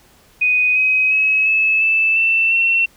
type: tone with pitch steps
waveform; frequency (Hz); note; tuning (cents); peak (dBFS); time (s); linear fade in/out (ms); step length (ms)
sine; 2493 / 2528 / 2563 / 2599 / 2635 / 2672 / 2709; D#7 / D#7 / E7 / E7 / E7 / E7 / E7; +3 / +27 / -49 / -25 / -1 / +23 / +47; -12; 0.41-2.86; 10; 350
effects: pink hiss -51 dBFS RMS until 2.96 s